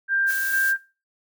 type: tone with tremolo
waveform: sine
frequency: 1587 Hz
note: G6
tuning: 21 cents sharp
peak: -19 dBFS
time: 0.08-0.78 s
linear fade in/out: 50 ms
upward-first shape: square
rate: 2.2 Hz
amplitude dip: 40%
type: noise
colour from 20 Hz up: blue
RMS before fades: -32 dBFS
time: 0.26-0.74 s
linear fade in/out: 50 ms
effects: noise-tail reverb RT60 0.3 s tail -17 dB re dry